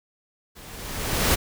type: noise with level ramp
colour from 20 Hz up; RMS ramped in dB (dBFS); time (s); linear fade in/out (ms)
pink; -45 to -18; 0.55-1.36; 20
effects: none